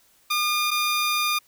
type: tone pair in turn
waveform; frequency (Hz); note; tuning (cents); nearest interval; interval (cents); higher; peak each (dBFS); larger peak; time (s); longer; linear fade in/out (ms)
15% pulse; 1211 / 1211; D#6 / D#6; -47 / -47; unison; 0; neither; -15; neither; 0.3-0.71 / 0.71-1.39; second; 10
effects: white hiss -60 dBFS RMS until 1.47 s